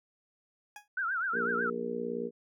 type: tone with exponential decay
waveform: 20% pulse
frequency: 830.6 Hz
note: G#5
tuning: in tune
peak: -36 dBFS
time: 0.76-0.88 s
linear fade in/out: 2 ms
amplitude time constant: 25 ms
type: tone with vibrato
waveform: sine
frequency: 1451 Hz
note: F#6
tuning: 34 cents flat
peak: -29 dBFS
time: 0.97-1.7 s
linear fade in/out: 5 ms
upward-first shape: triangle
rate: 8 Hz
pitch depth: 200 cents each way
type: harmonic tone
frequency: 58.9 Hz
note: A#1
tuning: 19 cents sharp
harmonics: 3 / 4 / 5 / 6 / 7 / 8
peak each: -45 / -38 / -47 / -45 / -37 / -36 dBFS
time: 1.32-2.31 s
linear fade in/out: 50 ms
effects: none